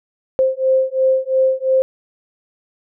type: beating tone pair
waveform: sine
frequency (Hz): 523.3 / 526.2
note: C5 / C5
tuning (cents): 0 / +10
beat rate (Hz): 2.9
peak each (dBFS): -16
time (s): 0.39-1.82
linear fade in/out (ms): 0
effects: none